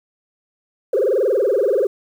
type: tone with frequency modulation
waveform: sine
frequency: 463 Hz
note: A#4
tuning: 12 cents flat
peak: -13 dBFS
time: 0.93-1.87 s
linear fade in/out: 5 ms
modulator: 21 Hz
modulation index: 4
effects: tanh soft clip ceiling -9 dBFS + 8-bit